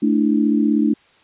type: chord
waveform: sine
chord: A suspended fourth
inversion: none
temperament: equal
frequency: 220 / 293.7 / 329.6 Hz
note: A3 / D4 / E4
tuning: 0 / 0 / 0 cents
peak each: -17 / -17 / -22 dBFS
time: 0.02-0.94 s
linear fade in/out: 10 ms
effects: white hiss -54 dBFS RMS until 1.23 s + resampled to 8000 Hz